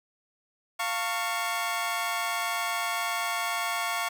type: chord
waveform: 20% pulse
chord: F augmented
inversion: none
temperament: equal with one note detuned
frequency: 698.5 / 902.1 / 1108.7 Hz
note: F5 / A5 / C#6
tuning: 0 / +43 / 0 cents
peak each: -27 / -30 / -26 dBFS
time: 0.79-4.09 s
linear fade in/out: 10 ms
effects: none